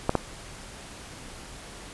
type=clicks; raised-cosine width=1 ms; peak=-7 dBFS; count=2; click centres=0.094 / 0.153 s; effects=pink hiss -43 dBFS RMS until 1.93 s + resampled to 24000 Hz